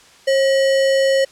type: tone with sample-and-hold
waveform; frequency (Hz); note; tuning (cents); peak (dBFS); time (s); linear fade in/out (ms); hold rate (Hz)
sine; 540; C#5; -45; -12; 0.27-1.25; 10; 2450
effects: white hiss -47 dBFS RMS until 1.31 s + low-pass 7000 Hz 12 dB/octave